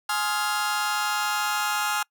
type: chord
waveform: sawtooth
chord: F minor seventh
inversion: first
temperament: just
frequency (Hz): 838.1 / 1047.7 / 1257.2 / 1396.9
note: Ab5 / C6 / Eb6 / F6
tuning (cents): +16 / +2 / +18 / 0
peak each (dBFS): -24 / -30 / -27 / -24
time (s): 0.09-2.03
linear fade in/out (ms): 5
effects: noise-tail reverb RT60 0.1 s tail -26 dB re dry